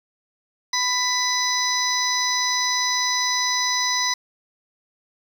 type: harmonic tone with a mistuned harmonic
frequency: 995 Hz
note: B5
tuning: 13 cents sharp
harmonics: 1 / 2 / 4 / 5 / 6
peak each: -26 / -26 / -26 / -26 / -26 dBFS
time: 0.73-4.14 s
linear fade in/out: 5 ms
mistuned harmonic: 5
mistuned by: +19 cents
effects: 7-bit